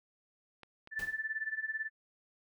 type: clicks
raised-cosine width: 0.3 ms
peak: -34 dBFS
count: 2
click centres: 0.633 / 0.874 s
type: tone with tremolo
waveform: sine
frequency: 1760 Hz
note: A6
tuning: in tune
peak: -31 dBFS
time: 0.91-1.9 s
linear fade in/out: 50 ms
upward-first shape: sine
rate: 18 Hz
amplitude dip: 85%
type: noise with exponential decay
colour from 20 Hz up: pink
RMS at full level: -44 dBFS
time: 0.99-1.26 s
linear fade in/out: 2 ms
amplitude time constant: 57 ms
effects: none